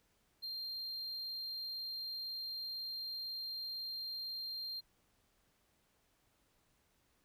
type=tone; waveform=triangle; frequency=4186 Hz; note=C8; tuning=in tune; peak=-39 dBFS; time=0.42-4.81 s; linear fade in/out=20 ms; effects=pink hiss -75 dBFS RMS until 7.24 s